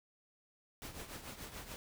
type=noise with tremolo; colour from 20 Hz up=pink; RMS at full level=-45 dBFS; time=0.82-1.76 s; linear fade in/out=0 ms; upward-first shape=triangle; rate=6.9 Hz; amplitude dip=70%; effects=none